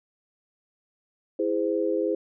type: chord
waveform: sine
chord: E augmented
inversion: none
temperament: just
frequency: 329.6 / 412 / 515 Hz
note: E4 / G#4 / B#4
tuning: 0 / -14 / -28 cents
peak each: -27 dBFS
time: 1.39-2.15 s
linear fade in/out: 5 ms
effects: none